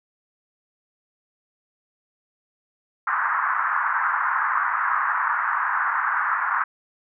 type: band-pass noise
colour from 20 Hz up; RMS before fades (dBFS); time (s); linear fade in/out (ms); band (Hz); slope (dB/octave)
pink; -23; 3.07-6.64; 5; 960 to 1700; 48
effects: none